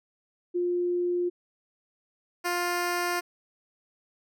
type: tone pair in turn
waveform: sine / 10% pulse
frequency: 353.2 / 351.7 Hz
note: F4 / F4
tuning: +20 / +12 cents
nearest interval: unison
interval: 8 cents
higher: first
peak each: -24 / -18 dBFS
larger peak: second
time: 0.54-1.3 / 2.44-3.21 s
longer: second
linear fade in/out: 20 ms
effects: none